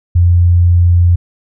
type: tone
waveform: sine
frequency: 87.31 Hz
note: F2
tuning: in tune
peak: -5 dBFS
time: 0.15-1.16 s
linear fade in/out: 10 ms
effects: none